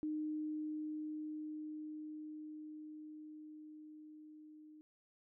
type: tone with level ramp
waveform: sine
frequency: 306.5 Hz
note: D#4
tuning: 26 cents flat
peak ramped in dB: -36 to -55 dBFS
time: 0.03-4.81 s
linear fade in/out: 0 ms
effects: none